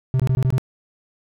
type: tone bursts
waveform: triangle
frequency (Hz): 129.7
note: C3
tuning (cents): -15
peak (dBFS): -13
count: 6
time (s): 0.14-0.581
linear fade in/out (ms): 0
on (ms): 56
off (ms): 21
effects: none